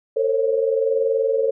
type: tone cluster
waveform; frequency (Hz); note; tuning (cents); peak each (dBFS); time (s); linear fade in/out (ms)
sine; 451.1 / 532 / 553; A4 / C5 / C#5; +43 / +29 / -4; -19 / -22 / -25; 0.16-1.51; 10
effects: none